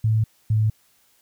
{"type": "tone pair in turn", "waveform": "sine", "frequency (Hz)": [110, 108.55], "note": ["A2", "A2"], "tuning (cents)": [0, -23], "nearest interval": "unison", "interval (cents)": 23, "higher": "first", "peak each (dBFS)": -16, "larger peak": "neither", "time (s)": [[0.04, 0.24], [0.5, 0.7]], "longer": "neither", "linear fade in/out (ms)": 5, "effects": ["white hiss -61 dBFS RMS until 1.21 s"]}